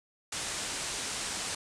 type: low-pass noise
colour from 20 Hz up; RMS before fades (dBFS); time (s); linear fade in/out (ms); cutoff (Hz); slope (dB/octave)
white; -36; 0.32-1.55; 5; 9300; 48
effects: none